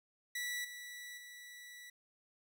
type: tone with level steps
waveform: sawtooth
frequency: 1955 Hz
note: B6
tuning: 18 cents flat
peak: -34 / -43 / -47 dBFS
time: 0.35-1.9 s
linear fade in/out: 5 ms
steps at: 0.64 / 1.17 s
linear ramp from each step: 10 ms
effects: none